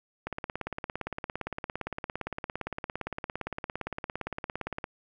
click train, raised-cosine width 0.5 ms, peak -18 dBFS, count 81, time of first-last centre 0.27-4.841 s, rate 17.5 Hz, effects none

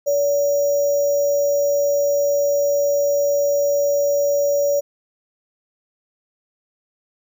sine tone with sample-and-hold, 571 Hz, D5, 49 cents flat, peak -15 dBFS, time 0.06-4.81 s, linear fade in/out 20 ms, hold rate 6300 Hz, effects none

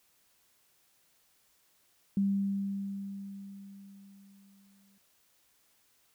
sine tone with exponential decay, 197.6 Hz, G3, 14 cents sharp, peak -24 dBFS, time 2.17-4.98 s, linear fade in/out 2 ms, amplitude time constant 610 ms, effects white hiss -69 dBFS RMS until 6.14 s

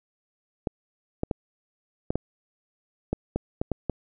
clicks, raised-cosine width 2 ms, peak -12 dBFS, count 10, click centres 0.672 / 1.234 / 1.312 / 2.105 / 2.156 / 3.13 / 3.36 / 3.615 / 3.717 / 3.897 s, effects none

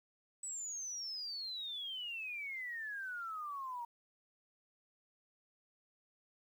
sine exponential sweep, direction down, 8010 to 932.3 Hz, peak -40 dBFS, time 0.43-3.85 s, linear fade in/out 5 ms, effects 11-bit

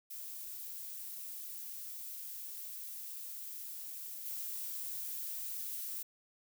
violet noise with level steps, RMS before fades -45 / -41 dBFS, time 0.1-6.03 s, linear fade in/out 10 ms, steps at 4.25 s, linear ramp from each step 10 ms, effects none

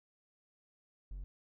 triangle tone, 46.25 Hz, F#1, in tune, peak -39 dBFS, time 1.11-1.24 s, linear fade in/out 0 ms, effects none

